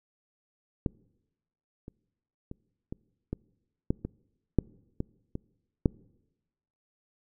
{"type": "clicks", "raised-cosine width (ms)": 3, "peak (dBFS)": [-14, -29, -26, -23, -19, -12, -20, -8, -17, -21, -8], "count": 11, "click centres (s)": [0.862, 1.881, 2.514, 2.925, 3.33, 3.905, 4.05, 4.587, 5.004, 5.354, 5.858], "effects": ["noise-tail reverb RT60 1.0 s tail -25 dB re dry"]}